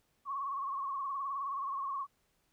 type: tone with vibrato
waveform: sine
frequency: 1100 Hz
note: C#6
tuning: 14 cents flat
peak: -34 dBFS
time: 0.25-2.07 s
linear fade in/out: 50 ms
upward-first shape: triangle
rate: 19 Hz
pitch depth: 84 cents each way
effects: pink hiss -75 dBFS RMS until 2.52 s